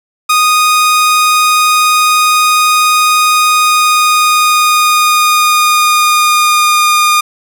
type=tone with pitch glide; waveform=sawtooth; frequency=1239 to 1218.4 Hz; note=D#6 to D#6; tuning=-8 to -37 cents; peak=-3 dBFS; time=0.29-7.21 s; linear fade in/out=10 ms; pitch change=-29 cents; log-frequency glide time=3.3-6.88 s; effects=none